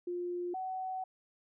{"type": "tone pair in turn", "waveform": "sine", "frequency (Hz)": [353.1, 751.2], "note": ["F4", "F#5"], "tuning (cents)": [19, 26], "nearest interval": "octave + minor second", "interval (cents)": 1307, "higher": "second", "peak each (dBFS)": [-34, -35], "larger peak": "first", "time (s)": [[0.07, 0.54], [0.54, 1.04]], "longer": "second", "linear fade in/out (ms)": 5, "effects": []}